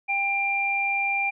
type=tone pair together; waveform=sine; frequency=795 / 2380 Hz; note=G5 / D7; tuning=+24 / +22 cents; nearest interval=octave + perfect fifth; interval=1898 cents; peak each=-28 / -23 dBFS; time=0.08-1.31 s; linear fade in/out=20 ms; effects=none